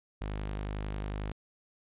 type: tone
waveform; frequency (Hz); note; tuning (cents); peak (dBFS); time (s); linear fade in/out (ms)
sawtooth; 51.1; G#1; -27; -30; 0.21-1.32; 5
effects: resampled to 8000 Hz